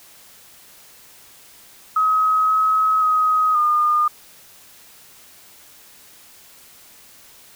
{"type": "tone with pitch steps", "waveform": "sine", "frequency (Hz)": [1271, 1278, 1260, 1216], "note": ["D#6", "D#6", "D#6", "D#6"], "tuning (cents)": [36, 46, 21, -40], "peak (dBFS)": -14, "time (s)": [1.96, 4.08], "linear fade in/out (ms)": 5, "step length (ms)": 530, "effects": ["white hiss -47 dBFS RMS until 7.55 s"]}